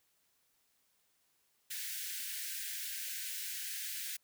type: high-pass noise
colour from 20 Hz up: white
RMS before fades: -41 dBFS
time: 1.7-4.17 s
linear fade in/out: 10 ms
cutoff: 1500 Hz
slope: 96 dB/octave
effects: white hiss -75 dBFS RMS until 4.23 s